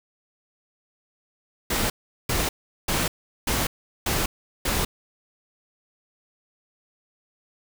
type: noise bursts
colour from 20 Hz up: pink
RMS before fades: -24 dBFS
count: 6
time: 1.7-4.85 s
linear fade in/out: 5 ms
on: 200 ms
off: 390 ms
effects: none